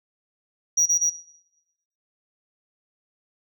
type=tone with echo; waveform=sine; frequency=5770 Hz; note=F#8; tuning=44 cents flat; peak=-14 dBFS; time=0.77-0.86 s; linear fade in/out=10 ms; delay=120 ms; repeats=2; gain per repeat=-2 dB; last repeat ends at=1.1 s; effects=noise-tail reverb RT60 0.9 s tail -17 dB re dry + tanh soft clip ceiling -14 dBFS